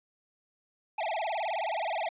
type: tone with vibrato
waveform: square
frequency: 750 Hz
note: F#5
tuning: 23 cents sharp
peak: -30 dBFS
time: 0.98-2.09 s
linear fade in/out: 5 ms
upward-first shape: sine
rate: 19 Hz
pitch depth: 290 cents each way
effects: resampled to 8000 Hz + 10-bit